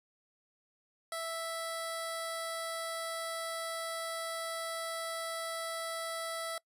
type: tone with notch filter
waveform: 10% pulse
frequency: 659.3 Hz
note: E5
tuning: in tune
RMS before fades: -38 dBFS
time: 1.12-6.58 s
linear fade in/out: 2 ms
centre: 2700 Hz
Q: 1.1
effects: noise-tail reverb RT60 0.1 s tail -24 dB re dry + resampled to 32000 Hz